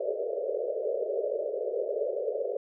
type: band-pass noise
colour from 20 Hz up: pink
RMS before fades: -31 dBFS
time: 0-2.57 s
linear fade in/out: 5 ms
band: 400 to 620 Hz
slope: 96 dB/octave
effects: none